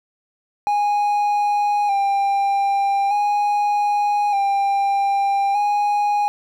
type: tone with vibrato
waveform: triangle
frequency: 810 Hz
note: G#5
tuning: 43 cents flat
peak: -14 dBFS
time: 0.67-6.28 s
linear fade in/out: 0 ms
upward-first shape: square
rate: 0.41 Hz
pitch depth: 32 cents each way
effects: none

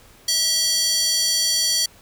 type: tone with high-pass filter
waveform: square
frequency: 649 Hz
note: E5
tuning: 27 cents flat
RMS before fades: -20 dBFS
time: 0.28-1.86 s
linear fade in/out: 5 ms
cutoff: 4600 Hz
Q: 2.6
effects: pink hiss -50 dBFS RMS until 2.01 s

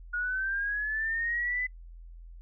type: linear sweep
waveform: sine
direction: up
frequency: 1436 to 2015 Hz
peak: -28 dBFS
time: 0.13-1.67 s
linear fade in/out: 10 ms
effects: noise-tail reverb RT60 0.1 s tail -24 dB re dry + added 42 Hz sine -44 dBFS peak until 2.41 s

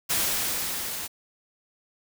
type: noise with level ramp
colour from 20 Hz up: white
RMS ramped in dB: -24 to -34 dBFS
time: 0.09-1.08 s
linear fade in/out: 20 ms
effects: none

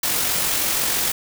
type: noise with amplitude modulation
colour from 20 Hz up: white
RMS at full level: -20 dBFS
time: 0.03-1.12 s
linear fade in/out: 5 ms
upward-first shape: sine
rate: 46.1 Hz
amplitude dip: 30%
effects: none

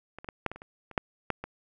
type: clicks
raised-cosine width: 0.5 ms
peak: -26 / -28 / -21 / -12 / -23 / -30 / -29 / -30 / -10 / -12 / -21 dBFS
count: 11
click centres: 0.186 / 0.245 / 0.288 / 0.463 / 0.516 / 0.56 / 0.619 / 0.913 / 0.978 / 1.303 / 1.44 s
effects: none

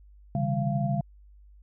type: tone cluster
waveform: sine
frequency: 128.4 / 140.6 / 162.4 / 199.3 / 688 Hz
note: C3 / C#3 / E3 / G3 / F5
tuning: -32 / +25 / -26 / +29 / -26 cents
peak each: -35 / -27 / -35 / -30 / -32 dBFS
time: 0.35-1.01 s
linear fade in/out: 2 ms
effects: added 50 Hz sine -50 dBFS peak until 1.62 s

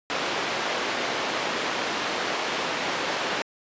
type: band-pass noise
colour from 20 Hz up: pink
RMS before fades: -28 dBFS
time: 0.1-3.42 s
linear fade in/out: 0 ms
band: 390 to 4100 Hz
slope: 12 dB/octave
effects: resampled to 16000 Hz

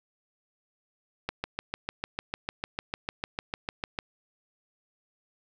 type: click train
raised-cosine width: 0.3 ms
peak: -14 dBFS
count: 19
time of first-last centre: 1.29-3.989 s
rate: 6.67 Hz
effects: none

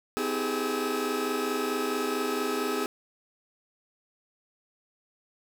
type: tone cluster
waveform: 40% pulse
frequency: 256.2 / 320.2 / 395.9 / 420.4 / 1291 Hz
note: C4 / D#4 / G4 / G#4 / E6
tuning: -36 / +50 / +17 / +21 / -37 cents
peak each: -33 / -35 / -33 / -31 / -34 dBFS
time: 0.17-2.86 s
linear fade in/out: 0 ms
effects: none

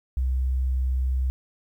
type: tone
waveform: sine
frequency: 64.4 Hz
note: C2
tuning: 27 cents flat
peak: -21 dBFS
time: 0.17-1.3 s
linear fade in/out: 0 ms
effects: 10-bit

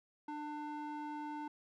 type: tone with band-pass filter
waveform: square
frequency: 298.4 Hz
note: D4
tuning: 28 cents sharp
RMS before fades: -43 dBFS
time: 0.28-1.48 s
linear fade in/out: 5 ms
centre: 720 Hz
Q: 2.1
effects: none

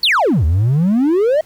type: exponential two-way sweep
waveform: triangle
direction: down then up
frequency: 4699 to 73.42 to 647 Hz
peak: -8 dBFS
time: 0.03-1.41 s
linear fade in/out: 5 ms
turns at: 0.45 s
effects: tanh soft clip ceiling -5 dBFS + pink hiss -49 dBFS RMS until 1.45 s

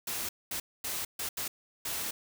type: noise bursts at uneven times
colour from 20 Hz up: white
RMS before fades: -35 dBFS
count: 6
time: 0.07-0.29 / 0.51-0.6 / 0.84-1.05 / 1.19-1.29 / 1.37-1.48 / 1.85-2.11 s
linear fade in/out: 5 ms
effects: none

